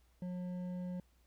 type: tone with hard clipping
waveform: sine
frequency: 180.1 Hz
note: F#3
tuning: 46 cents flat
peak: -40 dBFS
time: 0.22-1 s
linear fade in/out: 2 ms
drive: 7 dB
effects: added 60 Hz sine -67 dBFS peak until 1.26 s + pink hiss -75 dBFS RMS until 1.26 s